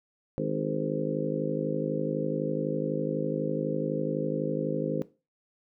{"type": "harmonic tone with a mistuned harmonic", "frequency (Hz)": 52, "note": "G#1", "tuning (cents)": 3, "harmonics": [3, 4, 5, 6, 7, 8, 9, 10], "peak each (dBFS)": [-33, -36, -35, -35, -43, -37, -36, -34], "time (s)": [0.38, 5.02], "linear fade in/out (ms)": 0, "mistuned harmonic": 8, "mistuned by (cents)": -31, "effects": ["noise-tail reverb RT60 0.3 s tail -18 dB re dry"]}